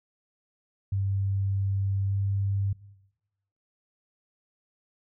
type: tone with pitch glide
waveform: sine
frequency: 98 to 98.91 Hz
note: G2 to G2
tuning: 0 to +16 cents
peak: -24 dBFS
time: 0.92-2.73 s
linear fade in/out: 5 ms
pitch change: +16 cents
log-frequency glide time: 2.07-2.14 s
effects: noise-tail reverb RT60 1.0 s tail -21 dB re dry